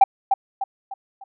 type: tone with echo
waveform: sine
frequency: 784 Hz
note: G5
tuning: in tune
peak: -5 dBFS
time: 0.01-0.04 s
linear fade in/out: 5 ms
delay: 300 ms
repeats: 4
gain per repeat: -8 dB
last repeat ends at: 1.24 s
effects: tanh soft clip ceiling -4 dBFS